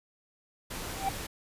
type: noise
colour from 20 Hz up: pink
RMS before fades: -38 dBFS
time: 0.7-1.27 s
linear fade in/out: 10 ms
type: tone with exponential growth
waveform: triangle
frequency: 778 Hz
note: G5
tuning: 13 cents flat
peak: -22 dBFS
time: 0.9-1.09 s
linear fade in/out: 5 ms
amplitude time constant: 41 ms
effects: resampled to 32000 Hz